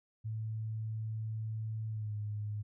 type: tone with pitch glide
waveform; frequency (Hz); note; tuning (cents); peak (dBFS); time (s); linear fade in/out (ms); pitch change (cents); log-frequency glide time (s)
sine; 110 to 104.97; A2 to G#2; 0 to +19; -35; 0.24-2.63; 20; -81; 1.89-2.14
effects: none